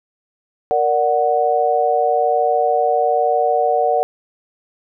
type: chord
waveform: sine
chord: Bb augmented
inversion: none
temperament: equal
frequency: 466.2 / 587.3 / 740 Hz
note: Bb4 / D5 / F#5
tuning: 0 / 0 / 0 cents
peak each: -19 / -19 / -16 dBFS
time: 0.71-4.03 s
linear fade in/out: 0 ms
effects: none